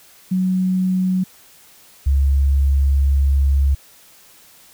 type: tone pair in turn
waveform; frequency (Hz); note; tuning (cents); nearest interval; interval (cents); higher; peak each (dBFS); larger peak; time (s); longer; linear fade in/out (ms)
sine; 185.5 / 69.02; F#3 / C#2; +5 / -7; octave + perfect fourth; 1712; first; -15 / -12; second; 0.31-1.24 / 2.06-3.75; second; 10
effects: white hiss -48 dBFS RMS until 4.73 s